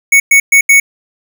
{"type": "tone bursts at uneven times", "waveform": "square", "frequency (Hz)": 2222, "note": "C#7", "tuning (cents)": 4, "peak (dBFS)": -4, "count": 4, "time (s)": [[0.12, 0.2], [0.31, 0.4], [0.52, 0.61], [0.69, 0.8]], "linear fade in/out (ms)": 5, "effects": []}